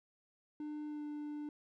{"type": "tone with pitch glide", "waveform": "triangle", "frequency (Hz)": [300, 296.7], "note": ["D4", "D4"], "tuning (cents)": [37, 18], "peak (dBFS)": -38, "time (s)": [0.6, 1.49], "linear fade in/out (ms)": 2, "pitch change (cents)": -19, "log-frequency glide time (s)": [0.87, 1.04], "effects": []}